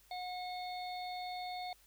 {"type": "harmonic tone", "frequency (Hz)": 726, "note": "F#5", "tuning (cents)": -33, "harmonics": [1, 3, 5, 6], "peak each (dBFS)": [-40, -50, -51, -50], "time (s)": [0.11, 1.73], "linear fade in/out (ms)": 2, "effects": ["added 50 Hz sine -69 dBFS peak until 1.86 s", "white hiss -66 dBFS RMS until 1.86 s"]}